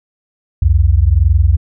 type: tone pair together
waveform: sine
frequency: 65.05 / 86.7 Hz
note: C2 / F2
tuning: -9 / -12 cents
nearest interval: perfect fourth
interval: 497 cents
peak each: -10 dBFS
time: 0.62-1.57 s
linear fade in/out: 5 ms
effects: none